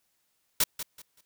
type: noise with echo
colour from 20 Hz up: white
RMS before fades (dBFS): -23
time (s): 0.6-0.64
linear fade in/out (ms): 5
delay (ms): 190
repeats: 3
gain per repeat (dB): -12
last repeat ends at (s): 1.21
effects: white hiss -74 dBFS RMS until 1.25 s